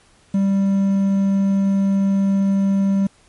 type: tone with quantisation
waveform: triangle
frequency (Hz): 196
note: G3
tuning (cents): 0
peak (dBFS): -12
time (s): 0.34-3.07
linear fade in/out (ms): 5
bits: 7
effects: pink hiss -54 dBFS RMS until 3.28 s + MP3 48 kbps

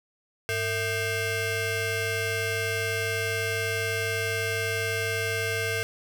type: ring-modulated tone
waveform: 20% pulse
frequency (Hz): 556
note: C#5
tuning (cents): +5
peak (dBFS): -18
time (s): 0.49-5.83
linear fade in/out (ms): 0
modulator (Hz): 1010
effects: none

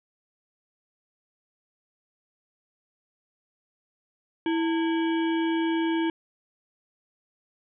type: harmonic tone with a mistuned harmonic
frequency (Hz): 328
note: E4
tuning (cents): -9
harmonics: 1 / 3 / 5 / 7 / 9 / 10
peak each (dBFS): -23 / -33 / -37 / -40 / -42 / -43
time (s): 4.46-6.1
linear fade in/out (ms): 2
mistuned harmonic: 3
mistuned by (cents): -150
effects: none

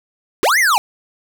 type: linear two-way sweep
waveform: square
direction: up then down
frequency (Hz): 304 to 2159 to 757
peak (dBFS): -12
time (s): 0.43-0.78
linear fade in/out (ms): 0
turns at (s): 0.59
effects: none

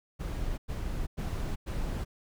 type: noise bursts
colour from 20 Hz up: brown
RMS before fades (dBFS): -33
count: 4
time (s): 0.19-2.05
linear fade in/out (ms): 20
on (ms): 390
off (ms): 100
effects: none

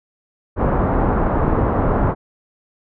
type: low-pass noise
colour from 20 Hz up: pink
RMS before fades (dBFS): -17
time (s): 0.56-2.15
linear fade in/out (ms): 50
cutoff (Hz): 1200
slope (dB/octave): 24
effects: none

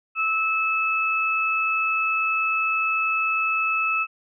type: tone pair together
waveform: sine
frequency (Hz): 1305.3 / 2607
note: E6 / E7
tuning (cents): -17 / -20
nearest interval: octave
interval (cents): 1197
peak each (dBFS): -24 / -22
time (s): 0.15-4.07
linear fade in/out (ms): 50
effects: none

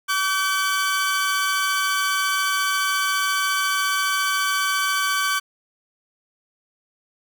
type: tone pair together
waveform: sawtooth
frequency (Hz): 1146 / 1532.8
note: D6 / G6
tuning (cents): -43 / -39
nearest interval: perfect fourth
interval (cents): 504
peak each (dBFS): -19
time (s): 0.08-5.4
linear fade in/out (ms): 20
effects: none

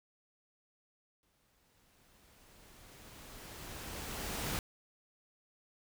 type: noise with exponential growth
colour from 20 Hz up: pink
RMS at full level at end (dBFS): -36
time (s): 1.23-4.59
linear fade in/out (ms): 1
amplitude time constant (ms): 730
effects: none

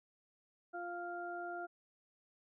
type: harmonic tone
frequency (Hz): 349.2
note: F4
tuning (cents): 0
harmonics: 1 / 2 / 4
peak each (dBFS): -46 / -43 / -46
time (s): 0.73-1.67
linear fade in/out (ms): 20
effects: none

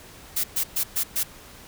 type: noise bursts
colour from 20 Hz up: blue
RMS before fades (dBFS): -24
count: 5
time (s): 0.36-1.235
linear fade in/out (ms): 10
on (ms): 79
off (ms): 120
effects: pink hiss -46 dBFS RMS until 1.67 s

